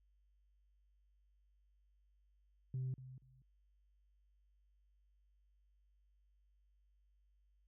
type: tone with echo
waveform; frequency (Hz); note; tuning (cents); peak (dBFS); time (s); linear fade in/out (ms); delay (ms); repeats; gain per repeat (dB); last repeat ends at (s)
sine; 129.6; C3; -16; -36; 2.74-2.94; 2; 240; 2; -14; 3.42
effects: tanh soft clip ceiling -35 dBFS + added 50 Hz sine -70 dBFS peak until 7.67 s